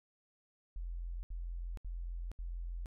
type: tone bursts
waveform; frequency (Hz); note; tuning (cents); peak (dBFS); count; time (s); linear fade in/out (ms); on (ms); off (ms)
sine; 43; F1; -26; -38; 4; 0.76-2.859; 0; 470; 73
effects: none